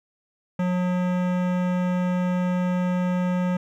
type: tone with hard clipping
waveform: sine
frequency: 180.5 Hz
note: F#3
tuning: 43 cents flat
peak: -23 dBFS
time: 0.59-3.57 s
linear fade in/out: 5 ms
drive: 18 dB
effects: none